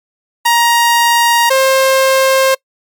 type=tone pair in turn; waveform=sawtooth; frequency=941 / 531.3 Hz; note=A#5 / C5; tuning=+16 / +26 cents; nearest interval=minor seventh; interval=990 cents; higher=first; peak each=-4 dBFS; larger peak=neither; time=0.45-1.5 / 1.5-2.55 s; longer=neither; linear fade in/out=10 ms; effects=noise-tail reverb RT60 0.1 s tail -25 dB re dry + MP3 96 kbps